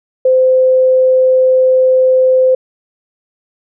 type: tone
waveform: sine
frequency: 516 Hz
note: C5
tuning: 24 cents flat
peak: -6 dBFS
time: 0.25-2.55 s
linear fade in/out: 5 ms
effects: none